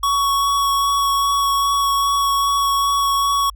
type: tone with vibrato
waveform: square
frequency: 1117 Hz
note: C#6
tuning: 13 cents sharp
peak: -16 dBFS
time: 0.03-3.5 s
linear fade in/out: 5 ms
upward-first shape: sine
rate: 2.5 Hz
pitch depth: 9 cents each way
effects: added 50 Hz sine -36 dBFS peak until 3.55 s